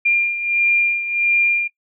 sine beating tone pair, 2396 / 2397.5 Hz, D7 / D7, +34 / +35 cents, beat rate 1.5 Hz, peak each -22 / -16 dBFS, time 0.05-1.68 s, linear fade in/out 10 ms, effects noise-tail reverb RT60 0.1 s tail -18 dB re dry

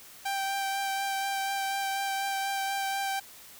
sawtooth tone with vibrato, 784 Hz, G5, in tune, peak -25 dBFS, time 0.25-3.2 s, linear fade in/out 10 ms, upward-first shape sine, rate 4.1 Hz, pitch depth 12 cents each way, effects white hiss -50 dBFS RMS until 3.59 s

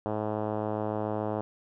5% pulse tone with low-pass filter, 107 Hz, A2, 48 cents flat, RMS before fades -31 dBFS, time 0.06-1.41 s, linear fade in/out 0 ms, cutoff 690 Hz, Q 1.1, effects none

